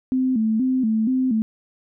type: tone with vibrato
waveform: sine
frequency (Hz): 238.5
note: A#3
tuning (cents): +40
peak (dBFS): -17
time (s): 0.12-1.42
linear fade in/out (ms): 0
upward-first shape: square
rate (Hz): 2.1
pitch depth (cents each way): 140
effects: none